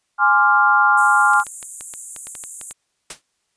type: chord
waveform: sine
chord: D half-diminished seventh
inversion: second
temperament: equal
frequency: 830.6 / 1046.5 / 1174.7 / 1396.9 Hz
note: Ab5 / C6 / D6 / F6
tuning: 0 / 0 / 0 / 0 cents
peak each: -17 / -19 / -20 / -14 dBFS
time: 0.18-1.44 s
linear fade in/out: 50 ms
type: high-pass noise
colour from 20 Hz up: white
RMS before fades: -29 dBFS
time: 0.97-2.73 s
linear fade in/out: 10 ms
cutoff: 6900 Hz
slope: 96 dB/octave
type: clicks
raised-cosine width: 0.2 ms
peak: -19 dBFS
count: 12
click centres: 1.336 / 1.4 / 1.467 / 1.628 / 1.809 / 1.938 / 2.163 / 2.27 / 2.352 / 2.438 / 2.613 / 2.71 s
type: noise with exponential decay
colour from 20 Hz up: white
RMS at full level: -25 dBFS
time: 3.1-3.22 s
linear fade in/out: 5 ms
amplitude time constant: 24 ms
effects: white hiss -70 dBFS RMS until 3.56 s + resampled to 22050 Hz